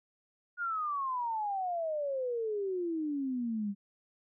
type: exponential sweep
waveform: sine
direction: down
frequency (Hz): 1451 to 196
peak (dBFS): -31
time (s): 0.57-3.75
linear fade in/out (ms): 50
effects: none